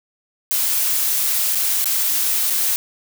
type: noise with dropouts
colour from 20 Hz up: blue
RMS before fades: -19 dBFS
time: 0.51-2.76 s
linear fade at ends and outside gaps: 0 ms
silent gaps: 1.549-1.554 / 1.843-1.857 / 2.5-2.505 s
effects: none

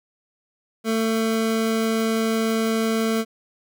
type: tone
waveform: 25% pulse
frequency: 223.5 Hz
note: A3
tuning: 27 cents sharp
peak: -16 dBFS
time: 0.84-3.25 s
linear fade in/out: 50 ms
effects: none

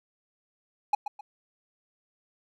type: tone with echo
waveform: triangle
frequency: 830 Hz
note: G#5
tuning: 1 cent flat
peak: -17 dBFS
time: 0.93-0.95 s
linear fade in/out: 5 ms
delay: 130 ms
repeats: 2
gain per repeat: -10 dB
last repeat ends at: 1.21 s
effects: none

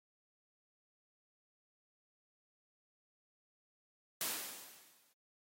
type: noise with exponential decay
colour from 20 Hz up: white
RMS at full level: -35 dBFS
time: 4.21-5.13 s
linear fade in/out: 2 ms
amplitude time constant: 200 ms
effects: high-pass 200 Hz 12 dB/octave + AAC 48 kbps

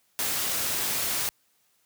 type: noise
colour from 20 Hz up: white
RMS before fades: -28 dBFS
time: 0.19-1.29 s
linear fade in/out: 0 ms
effects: white hiss -68 dBFS RMS until 1.85 s + high-pass 60 Hz 12 dB/octave

